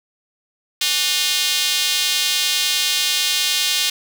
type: tone with high-pass filter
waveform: square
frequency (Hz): 164.81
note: E3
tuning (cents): 0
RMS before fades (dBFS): -19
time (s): 0.81-3.9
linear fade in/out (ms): 5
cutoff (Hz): 3400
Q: 1.8
effects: none